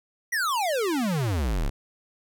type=exponential sweep; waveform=square; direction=down; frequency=1995 to 30.87 Hz; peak=-24 dBFS; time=0.32-1.7 s; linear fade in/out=10 ms; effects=none